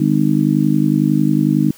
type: harmonic tone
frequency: 51 Hz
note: G#1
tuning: 31 cents flat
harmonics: 3 / 4 / 5 / 6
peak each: -17 / -17 / -17 / -17 dBFS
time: 0-1.71 s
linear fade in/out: 5 ms
effects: white hiss -44 dBFS RMS until 1.77 s